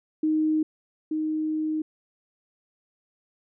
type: tone pair in turn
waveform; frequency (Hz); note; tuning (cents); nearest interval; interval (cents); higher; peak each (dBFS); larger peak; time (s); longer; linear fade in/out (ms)
sine; 311.1 / 311.1; D#4 / D#4; 0 / 0; unison; 0; neither; -20 / -24; first; 0.23-0.63 / 1.11-1.82; second; 5
effects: none